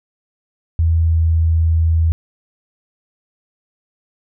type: tone with pitch glide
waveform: sine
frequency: 82.1 to 81.58 Hz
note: E2 to E2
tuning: -6 to -17 cents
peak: -11 dBFS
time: 0.79-2.12 s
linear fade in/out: 0 ms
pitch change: -11 cents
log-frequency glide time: 1.04-1.18 s
effects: none